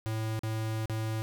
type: tone with dropouts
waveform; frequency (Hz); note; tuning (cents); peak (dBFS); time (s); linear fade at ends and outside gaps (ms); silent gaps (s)
square; 110.4; A2; +6; -31; 0.06-1.22; 0; 0.392-0.434 / 0.857-0.897
effects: none